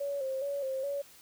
sine tone with vibrato, 547 Hz, C#5, 23 cents flat, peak -31 dBFS, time 0-1.02 s, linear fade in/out 10 ms, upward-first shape square, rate 2.4 Hz, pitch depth 54 cents each way, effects white hiss -56 dBFS RMS until 1.21 s

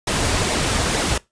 pink noise with flanger, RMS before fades -20 dBFS, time 0.07-1.18 s, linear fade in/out 5 ms, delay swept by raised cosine 0.64 to 6.24 ms, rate 2.2 Hz, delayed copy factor -0.5, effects noise-tail reverb RT60 0.2 s tail -21 dB re dry + resampled to 22050 Hz

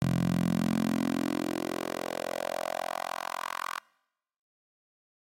10% pulse tone with high-pass filter sweep, 43.63 Hz, F1, 1 cent flat, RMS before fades -31 dBFS, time 0.02-3.79 s, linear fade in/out 0 ms, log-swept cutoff 140 to 1200 Hz, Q 3.2, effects noise-tail reverb RT60 0.9 s tail -25 dB re dry + AAC 48 kbps

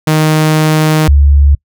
sawtooth / sine tone pair in turn, 155.56 / 71.08 Hz, D#3 / C#2, 0 / +44 cents, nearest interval octave + major second, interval 1356 cents, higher first, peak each -3 dBFS, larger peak neither, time 0.07-1.08 / 1.08-1.55 s, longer first, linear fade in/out 5 ms, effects noise-tail reverb RT60 0.1 s tail -26 dB re dry

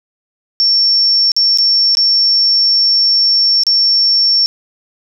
sine tone with dropouts, 5450 Hz, F8, 43 cents flat, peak -8 dBFS, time 0.6-4.46 s, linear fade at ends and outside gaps 0 ms, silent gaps 1.318-1.365 / 1.574-1.585 / 1.951-1.971 / 3.635-3.667 s, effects none

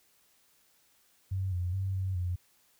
sine tone with pitch steps, 95.2 / 89.1 / 96 / 94.6 / 89.2 Hz, F#2 / F2 / G2 / F#2 / F2, +50 / +35 / -36 / +39 / +37 cents, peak -29 dBFS, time 1.31-2.36 s, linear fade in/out 10 ms, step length 210 ms, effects white hiss -67 dBFS RMS until 2.79 s

